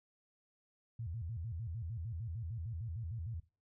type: tone with vibrato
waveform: sine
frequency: 97.3 Hz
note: G2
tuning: 12 cents flat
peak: -39 dBFS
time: 0.99-3.4 s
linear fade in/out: 5 ms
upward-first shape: square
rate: 6.6 Hz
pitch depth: 290 cents each way
effects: noise-tail reverb RT60 0.3 s tail -17 dB re dry